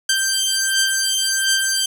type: beating tone pair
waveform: 10% pulse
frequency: 1568 / 1569.4 Hz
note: G6 / G6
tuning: 0 / +2 cents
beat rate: 1.4 Hz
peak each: -11 dBFS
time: 0.09-1.86 s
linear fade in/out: 5 ms
effects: 7-bit